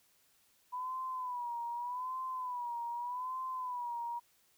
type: tone with vibrato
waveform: sine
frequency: 987.8 Hz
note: B5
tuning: in tune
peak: -36 dBFS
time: 0.72-4.2 s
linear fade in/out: 20 ms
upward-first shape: sine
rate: 0.83 Hz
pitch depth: 84 cents each way
effects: white hiss -70 dBFS RMS until 4.57 s